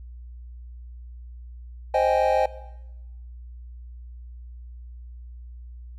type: chord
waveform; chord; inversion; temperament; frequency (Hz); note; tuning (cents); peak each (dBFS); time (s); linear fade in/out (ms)
triangle; Ab major seventh; first; equal; 523.3 / 622.3 / 784 / 830.6; C5 / Eb5 / G5 / Ab5; 0 / 0 / 0 / 0; -21 / -21 / -22 / -23; 1.94-2.46; 5
effects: noise-tail reverb RT60 1.0 s tail -18 dB re dry + added 60 Hz sine -38 dBFS peak until 5.98 s